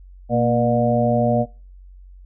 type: harmonic tone with a mistuned harmonic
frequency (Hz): 120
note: B2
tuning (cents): -49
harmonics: 1 / 2 / 4 / 5 / 6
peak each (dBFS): -22 / -20 / -25 / -20 / -23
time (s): 0.29-1.46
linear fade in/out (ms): 50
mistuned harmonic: 2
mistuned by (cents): -52
effects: noise-tail reverb RT60 0.4 s tail -25 dB re dry + added 46 Hz sine -40 dBFS peak until 2.25 s